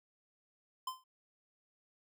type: tone with exponential decay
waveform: square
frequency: 1033 Hz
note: C6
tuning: 22 cents flat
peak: -34 dBFS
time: 0.87-1.04 s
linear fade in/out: 5 ms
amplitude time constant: 36 ms
effects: none